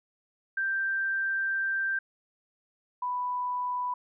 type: tone pair in turn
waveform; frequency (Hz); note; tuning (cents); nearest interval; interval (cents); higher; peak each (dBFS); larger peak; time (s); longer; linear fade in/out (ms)
sine; 1572 / 990.3; G6 / B5; +4 / +4; minor sixth; 800; first; -26 / -28; first; 0.57-1.99 / 3.02-3.94; first; 5
effects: none